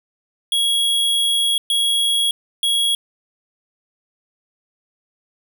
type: tone bursts at uneven times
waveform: square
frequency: 3318 Hz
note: G#7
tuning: 2 cents flat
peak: -16 dBFS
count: 3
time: 0.52-1.58 / 1.7-2.31 / 2.63-2.95 s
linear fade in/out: 2 ms
effects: none